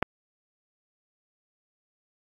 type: click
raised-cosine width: 0.5 ms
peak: -8 dBFS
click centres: 0.026 s
effects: AAC 32 kbps